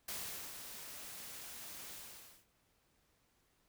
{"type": "noise with ADSR envelope", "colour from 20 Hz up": "white", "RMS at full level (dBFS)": -42, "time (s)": [0.08, 2.46], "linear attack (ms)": 6, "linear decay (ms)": 450, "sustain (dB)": -7, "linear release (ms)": 530, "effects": ["pink hiss -75 dBFS RMS until 3.68 s"]}